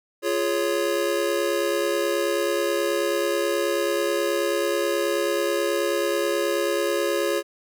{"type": "chord", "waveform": "square", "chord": "Db major", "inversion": "first", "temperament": "just", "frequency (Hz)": [346.5, 415.8, 554.4], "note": ["F4", "Ab4", "Db5"], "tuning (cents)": [-14, 2, 0], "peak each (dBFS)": [-27, -27, -26], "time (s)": [0.22, 7.43], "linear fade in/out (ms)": 50, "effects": []}